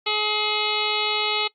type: harmonic tone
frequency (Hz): 423.7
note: G#4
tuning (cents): +35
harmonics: 1 / 2 / 3 / 5 / 6 / 7 / 8 / 9 / 10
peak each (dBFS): -30 / -30 / -30 / -30 / -30 / -30 / -30 / -30 / -30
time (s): 0.06-1.48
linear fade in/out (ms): 10
effects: noise-tail reverb RT60 0.1 s tail -20 dB re dry + Opus 48 kbps